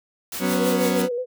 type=noise with tremolo; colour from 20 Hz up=white; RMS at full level=-30 dBFS; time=0.32-1.02 s; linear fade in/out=2 ms; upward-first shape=sine; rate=6.1 Hz; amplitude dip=75%
type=chord; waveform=30% pulse; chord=F# suspended fourth; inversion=none; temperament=equal; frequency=185 / 246.9 / 277.2 Hz; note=F#3 / B3 / C#4; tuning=0 / 0 / 0 cents; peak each=-21 / -22 / -24 dBFS; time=0.39-1.09 s; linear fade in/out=50 ms
type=tone with vibrato; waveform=sine; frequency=492.2 Hz; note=B4; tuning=6 cents flat; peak=-23 dBFS; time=0.52-1.26 s; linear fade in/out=50 ms; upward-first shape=square; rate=7.6 Hz; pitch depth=44 cents each way
effects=none